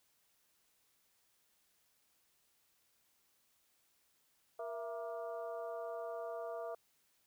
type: harmonic tone with a mistuned harmonic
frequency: 235.6 Hz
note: A#3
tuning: 19 cents sharp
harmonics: 2 / 3 / 4 / 5 / 6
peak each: -45 / -42 / -55 / -51 / -59 dBFS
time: 4.59-6.75 s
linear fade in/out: 5 ms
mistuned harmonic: 3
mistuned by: -98 cents
effects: white hiss -75 dBFS RMS until 7.26 s